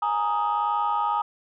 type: chord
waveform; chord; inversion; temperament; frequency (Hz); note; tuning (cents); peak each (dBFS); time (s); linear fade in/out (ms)
sine; Ab suspended second; none; equal with one note detuned; 830.6 / 932.3 / 1248.8; Ab5 / Bb5 / Eb6; 0 / 0 / +6; -25; 0.02-1.22; 5
effects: tanh soft clip ceiling -16 dBFS